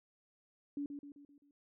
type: tone with echo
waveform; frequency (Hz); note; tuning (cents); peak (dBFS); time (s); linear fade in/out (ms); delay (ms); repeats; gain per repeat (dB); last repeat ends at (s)
sine; 286.2; D4; -45; -36; 0.77-0.86; 2; 130; 5; -6; 1.51
effects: none